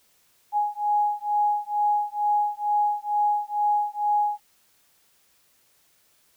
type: beating tone pair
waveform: sine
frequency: 830.6 / 832.8 Hz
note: G#5 / G#5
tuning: 0 / +5 cents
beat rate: 2.2 Hz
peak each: -24 dBFS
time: 0.52-4.4 s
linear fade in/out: 50 ms
effects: white hiss -63 dBFS RMS until 6.36 s